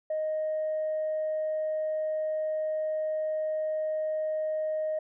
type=tone; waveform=sine; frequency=622.3 Hz; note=D#5; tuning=in tune; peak=-26 dBFS; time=0.1-4.99 s; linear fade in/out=5 ms; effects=tanh soft clip ceiling -24 dBFS